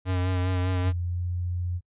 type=tone with vibrato; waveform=square; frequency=91.5 Hz; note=F#2; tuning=19 cents flat; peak=-24 dBFS; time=0.05-0.93 s; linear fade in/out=50 ms; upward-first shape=sine; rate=5 Hz; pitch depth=29 cents each way
type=tone with pitch glide; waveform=sine; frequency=87.31 to 88.53 Hz; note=F2 to F2; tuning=0 to +24 cents; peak=-26 dBFS; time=0.81-1.81 s; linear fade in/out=50 ms; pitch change=+24 cents; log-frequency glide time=0.99-1.22 s
effects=noise-tail reverb RT60 0.1 s tail -26 dB re dry + resampled to 8000 Hz